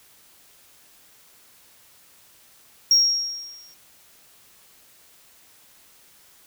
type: tone with exponential decay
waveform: sine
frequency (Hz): 5588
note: F8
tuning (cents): 0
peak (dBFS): -9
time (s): 2.91-3.74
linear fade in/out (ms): 2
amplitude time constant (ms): 180
effects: tanh soft clip ceiling -11 dBFS + white hiss -54 dBFS RMS until 6.46 s